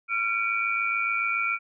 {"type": "tone cluster", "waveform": "sine", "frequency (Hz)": [1373, 2294, 2401], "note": ["F6", "D7", "D7"], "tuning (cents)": [-30, -41, 38], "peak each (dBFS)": -28, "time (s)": [0.08, 1.59], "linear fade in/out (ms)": 50, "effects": []}